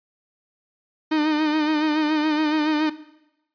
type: tone with vibrato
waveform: 45% pulse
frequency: 305.9 Hz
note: D#4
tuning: 29 cents flat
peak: -18 dBFS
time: 1.11-2.9 s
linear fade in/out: 10 ms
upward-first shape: sine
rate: 7.1 Hz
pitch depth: 48 cents each way
effects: noise-tail reverb RT60 0.9 s tail -17 dB re dry + resampled to 11025 Hz